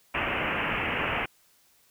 white low-pass noise, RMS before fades -29 dBFS, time 0.14-1.26 s, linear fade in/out 10 ms, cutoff 2900 Hz, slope 96 dB/octave, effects white hiss -63 dBFS RMS until 1.9 s

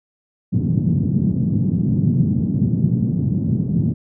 white band-pass noise, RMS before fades -18 dBFS, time 0.52-3.94 s, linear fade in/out 20 ms, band 110 to 200 Hz, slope 24 dB/octave, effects none

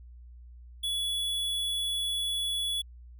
square tone, 3398 Hz, G#7, 39 cents sharp, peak -29 dBFS, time 0.83-2.82 s, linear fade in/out 10 ms, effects added 60 Hz sine -46 dBFS peak until 3.19 s

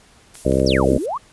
violet noise with tremolo, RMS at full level -34 dBFS, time 0.34-1.06 s, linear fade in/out 2 ms, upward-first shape sine, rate 5.8 Hz, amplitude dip 35%
clicks, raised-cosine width 0.2 ms, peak -22 dBFS, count 3, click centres 0.354 / 0.52 / 0.598 s
harmonic tone, 66.2 Hz, C2, 21 cents sharp, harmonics 1 / 2 / 3 / 4 / 5 / 6 / 7 / 8 / 9, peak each -23 / -23 / -23 / -23 / -23 / -23 / -23 / -23 / -23 dBFS, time 0.45-0.98 s, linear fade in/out 5 ms
sine exponential two-way sweep, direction down then up, 6272 to 207.3 to 1249 Hz, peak -21 dBFS, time 0.66-1.18 s, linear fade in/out 10 ms, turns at 0.95 s
effects pink hiss -51 dBFS RMS until 1.32 s + resampled to 24000 Hz

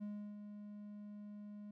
triangle tone with ADSR envelope, 207.3 Hz, G#3, 3 cents flat, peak -39 dBFS, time 0-1.71 s, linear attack 26 ms, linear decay 330 ms, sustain -7 dB, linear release 4 ms, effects none

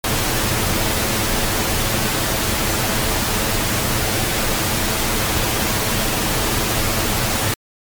pink noise with comb filter, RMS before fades -19 dBFS, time 0.04-7.54 s, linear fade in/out 2 ms, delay 9.2 ms, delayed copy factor +0.5, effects MP3 96 kbps

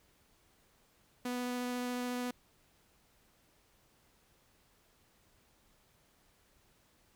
sawtooth tone with vibrato, 246.9 Hz, B3, in tune, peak -31 dBFS, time 1.25-2.31 s, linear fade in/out 5 ms, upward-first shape triangle, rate 14 Hz, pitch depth 8 cents each way, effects pink hiss -69 dBFS RMS until 7.15 s

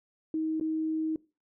sine tone with dropouts, 316.3 Hz, D#4, 29 cents sharp, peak -27 dBFS, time 0.34-1.16 s, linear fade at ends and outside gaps 2 ms, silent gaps 0.599-0.61 s, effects noise-tail reverb RT60 0.3 s tail -21 dB re dry

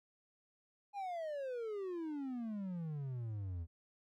triangle exponential sweep, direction down, 830.6 to 80.4 Hz, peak -37 dBFS, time 0.93-3.67 s, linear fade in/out 50 ms, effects none

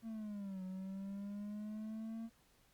triangle linear two-way sweep, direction down then up, 228.6 to 185 to 228.6 Hz, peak -40 dBFS, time 0.02-2.3 s, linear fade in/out 50 ms, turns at 0.63 s, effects pink hiss -71 dBFS RMS until 2.73 s + Opus 48 kbps

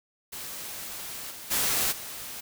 white noise with level steps, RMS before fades -38 / -42 / -26 / -39 dBFS, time 0.32-2.41 s, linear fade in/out 10 ms, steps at 1.3 / 1.5 / 1.91 s, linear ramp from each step 20 ms, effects none

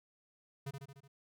square tone with echo, 138.3 Hz, C#3, 4 cents flat, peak -39 dBFS, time 0.66-0.71 s, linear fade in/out 10 ms, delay 74 ms, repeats 5, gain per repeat -4 dB, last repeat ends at 1.08 s, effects none

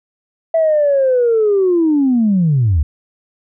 sine linear sweep, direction down, 661 to 67.3 Hz, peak -9 dBFS, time 0.54-2.83 s, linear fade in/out 5 ms, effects tanh soft clip ceiling -6 dBFS

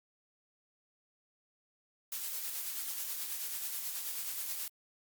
blue noise with tremolo, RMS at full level -37 dBFS, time 2.12-4.68 s, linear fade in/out 2 ms, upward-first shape sine, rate 9.3 Hz, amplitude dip 35%, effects Opus 48 kbps

